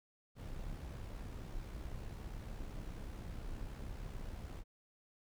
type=noise with amplitude modulation; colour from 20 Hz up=brown; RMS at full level=-43 dBFS; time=0.35-4.64 s; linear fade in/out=50 ms; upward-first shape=sine; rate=66.6 Hz; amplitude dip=45%; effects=none